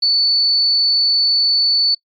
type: tone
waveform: sine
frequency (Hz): 4477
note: C#8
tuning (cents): +16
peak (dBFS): -11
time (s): 0.02-1.95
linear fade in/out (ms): 10
effects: noise-tail reverb RT60 0.1 s tail -23 dB re dry + MP3 64 kbps